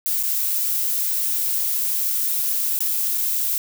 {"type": "noise with dropouts", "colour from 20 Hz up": "violet", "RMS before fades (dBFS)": -22, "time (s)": [0.06, 3.58], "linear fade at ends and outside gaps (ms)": 0, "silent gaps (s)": [[0.228, 0.235], [2.79, 2.805], [3.176, 3.181]], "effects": []}